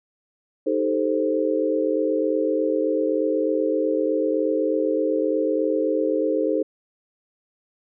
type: chord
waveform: sine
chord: A half-diminished seventh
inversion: second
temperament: equal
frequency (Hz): 311.1 / 392 / 440 / 523.3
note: Eb4 / G4 / A4 / C5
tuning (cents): 0 / 0 / 0 / 0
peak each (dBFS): -24 / -28 / -24 / -24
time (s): 0.66-6.63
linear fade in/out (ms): 10
effects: none